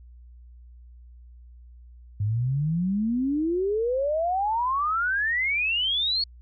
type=exponential sweep; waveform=sine; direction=up; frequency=99.4 to 4435 Hz; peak=-22 dBFS; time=2.2-6.24 s; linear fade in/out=5 ms; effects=added 60 Hz sine -45 dBFS peak until 6.41 s